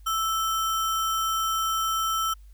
sine tone with sample-and-hold, 1318.5 Hz, E6, in tune, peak -23 dBFS, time 0.06-2.34 s, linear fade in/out 10 ms, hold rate 4410 Hz, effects added 50 Hz sine -45 dBFS peak until 2.53 s + white hiss -67 dBFS RMS until 2.53 s

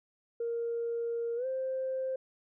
sine tone with pitch glide, 466.8 to 524 Hz, A#4 to C5, +2 to +2 cents, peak -30 dBFS, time 0.4-2.16 s, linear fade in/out 5 ms, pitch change +200 cents, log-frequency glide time 1.36-1.46 s, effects tanh soft clip ceiling -26 dBFS

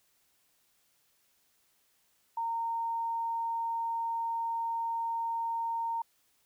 sine tone, 920 Hz, A#5, 23 cents flat, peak -30 dBFS, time 2.37-6.02 s, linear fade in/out 5 ms, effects white hiss -71 dBFS RMS until 6.45 s

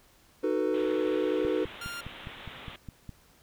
triangle chord, B dominant seventh, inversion first, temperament just, 308.7 / 370.4 / 444.5 / 493.9 Hz, D#4 / F#4 / A4 / B4, -14 / +2 / +18 / 0 cents, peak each -29 dBFS, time 0.43-1.65 s, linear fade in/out 10 ms
white low-pass noise, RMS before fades -46 dBFS, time 0.74-2.76 s, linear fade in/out 2 ms, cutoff 3700 Hz, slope 96 dB/octave
click train, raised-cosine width 5 ms, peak -28 dBFS, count 9, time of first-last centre 1.45-3.093 s, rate 4.87 Hz
sawtooth tone, 1396.9 Hz, F6, in tune, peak -33 dBFS, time 1.81-2.01 s, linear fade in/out 5 ms
effects pink hiss -61 dBFS RMS until 3.42 s

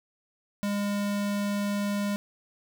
square tone, 203.4 Hz, G#3, 36 cents flat, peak -27 dBFS, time 0.63-2.16 s, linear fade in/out 0 ms, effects none

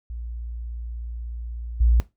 sine tone with level steps, 58.27 Hz, A#1, in tune, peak -30 / -14 dBFS, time 0.1-2 s, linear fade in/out 0 ms, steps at 1.8 s, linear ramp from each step 10 ms, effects noise-tail reverb RT60 0.2 s tail -17 dB re dry

